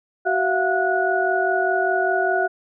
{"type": "tone cluster", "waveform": "sine", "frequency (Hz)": [376.6, 673, 718, 1465], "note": ["F#4", "E5", "F5", "F#6"], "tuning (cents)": [31, 36, 48, -18], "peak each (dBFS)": -23, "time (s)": [0.25, 2.48], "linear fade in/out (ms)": 20, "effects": []}